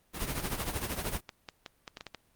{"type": "noise with tremolo", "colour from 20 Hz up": "pink", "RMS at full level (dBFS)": -31, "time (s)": [0.13, 1.21], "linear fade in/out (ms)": 50, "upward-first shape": "triangle", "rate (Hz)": 13, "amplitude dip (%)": 75}
{"type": "clicks", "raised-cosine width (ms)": 0.2, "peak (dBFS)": -23, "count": 9, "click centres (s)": [1.053, 1.292, 1.488, 1.662, 1.878, 1.971, 2.009, 2.067, 2.147]}
{"effects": ["pink hiss -69 dBFS RMS until 2.35 s", "Opus 32 kbps"]}